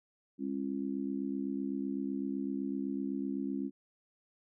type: harmonic tone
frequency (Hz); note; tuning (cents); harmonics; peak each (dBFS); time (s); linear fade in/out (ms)
67.9; C#2; -35; 3 / 4 / 5; -38 / -35 / -41; 0.38-3.71; 50
effects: none